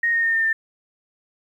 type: tone with pitch steps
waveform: sine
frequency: 1864.7 / 1846.5 / 1828.4 / 1810.6 / 1792.9 Hz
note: A#6 / A#6 / A#6 / A6 / A6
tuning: 0 / -17 / -34 / +49 / +32 cents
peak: -17 dBFS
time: 0.03-0.53 s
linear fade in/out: 5 ms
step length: 100 ms
effects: 9-bit